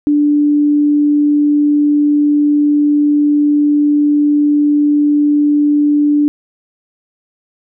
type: tone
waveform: sine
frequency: 293.7 Hz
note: D4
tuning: in tune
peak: -8 dBFS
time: 0.07-6.28 s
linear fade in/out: 0 ms
effects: none